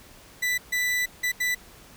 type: tone bursts at uneven times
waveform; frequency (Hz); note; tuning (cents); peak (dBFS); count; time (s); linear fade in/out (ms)
40% pulse; 1982; B6; +6; -22; 4; 0.42-0.58 / 0.72-1.06 / 1.23-1.32 / 1.4-1.55; 10
effects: pink hiss -50 dBFS RMS until 1.96 s